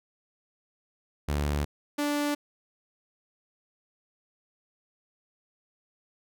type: tone pair in turn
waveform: sawtooth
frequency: 73 / 292 Hz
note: D2 / D4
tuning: -10 / -10 cents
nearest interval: 2 octaves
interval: 2400 cents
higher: second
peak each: -22 dBFS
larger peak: neither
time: 1.28-1.65 / 1.98-2.35 s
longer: neither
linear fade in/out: 10 ms
effects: none